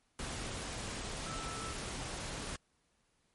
sine tone in noise, 1318.5 Hz, E6, in tune, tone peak -44 dBFS, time 1.26-1.73 s, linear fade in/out 2 ms, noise pink, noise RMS -41 dBFS, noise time 0.19-2.56 s, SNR -6 dB, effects pink hiss -75 dBFS RMS until 3.34 s + MP3 48 kbps

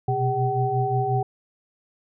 sine tone cluster, 122.9 / 128.5 / 403 / 760 Hz, B2 / C3 / G4 / F#5, -8 / -31 / +48 / +46 cents, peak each -27 / -26 / -27 / -24 dBFS, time 0.08-1.23 s, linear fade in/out 5 ms, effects none

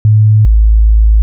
sine tone pair in turn, 107.4 / 54.01 Hz, A2 / A1, -41 / -31 cents, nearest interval octave, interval 1190 cents, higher first, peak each -3 dBFS, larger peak neither, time 0.05-0.45 / 0.45-1.22 s, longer second, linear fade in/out 0 ms, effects none

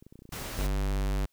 clicks, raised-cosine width 3 ms, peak -36 dBFS, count 11, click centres 0.025 / 0.066 / 0.125 / 0.156 / 0.191 / 0.221 / 0.254 / 0.291 / 0.328 / 0.372 / 0.415 s
pink noise, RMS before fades -38 dBFS, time 0.32-0.67 s, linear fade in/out 5 ms
square tone, 49 Hz, G1, in tune, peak -27 dBFS, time 0.58-1.26 s, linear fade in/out 10 ms
effects white hiss -74 dBFS RMS until 1.32 s

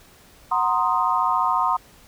sine chord, C half-diminished seventh, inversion second, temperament equal, 740 / 932.3 / 1046.5 / 1244.5 Hz, Gb5 / Bb5 / C6 / Eb6, 0 / 0 / 0 / 0 cents, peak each -26 / -23 / -22 / -24 dBFS, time 0.51-1.77 s, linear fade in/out 10 ms, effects pink hiss -51 dBFS RMS until 2.07 s

